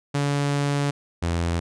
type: tone pair in turn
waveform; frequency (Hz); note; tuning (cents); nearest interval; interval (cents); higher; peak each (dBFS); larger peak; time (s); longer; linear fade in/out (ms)
sawtooth; 142.8 / 84.91; D3 / F2; -48 / -48; major sixth; 900; first; -17 / -18; first; 0.14-0.91 / 1.22-1.6; first; 10
effects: resampled to 22050 Hz